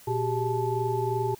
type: tone cluster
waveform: sine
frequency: 118.9 / 381.6 / 404.4 / 871 Hz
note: A#2 / G4 / G#4 / A5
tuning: +35 / -47 / -46 / -18 cents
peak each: -30 dBFS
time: 0.07-1.35 s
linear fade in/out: 10 ms
effects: white hiss -52 dBFS RMS until 1.39 s